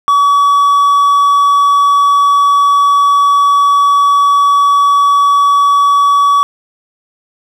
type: tone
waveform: triangle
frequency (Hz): 1137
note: C#6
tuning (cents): +44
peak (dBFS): -4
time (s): 0.08-6.43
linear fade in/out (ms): 0
effects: none